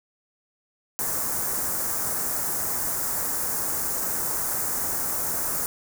white band-stop noise, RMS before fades -27 dBFS, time 0.99-5.66 s, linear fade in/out 0 ms, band 1600 to 6400 Hz, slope 24 dB/octave, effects none

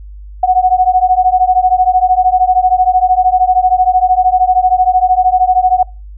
sine beating tone pair, 732 / 745 Hz, F#5 / F#5, -19 / +12 cents, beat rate 13 Hz, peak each -10 dBFS, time 0.43-5.83 s, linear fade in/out 5 ms, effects noise-tail reverb RT60 0.3 s tail -25 dB re dry + added 50 Hz sine -28 dBFS peak until 6.17 s

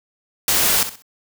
white noise with echo, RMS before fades -17 dBFS, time 0.48-0.83 s, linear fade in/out 2 ms, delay 64 ms, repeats 3, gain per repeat -11 dB, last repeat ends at 1.022 s, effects none

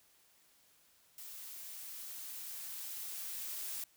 blue noise with level ramp, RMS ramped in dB -49 to -41 dBFS, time 1.18-3.84 s, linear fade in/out 2 ms, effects white hiss -68 dBFS RMS until 3.96 s

